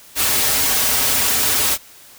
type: noise with comb filter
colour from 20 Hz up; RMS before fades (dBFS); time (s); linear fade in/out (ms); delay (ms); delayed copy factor
white; -17; 0.15-1.78; 50; 5.8; -0.7
effects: white hiss -44 dBFS RMS until 2.18 s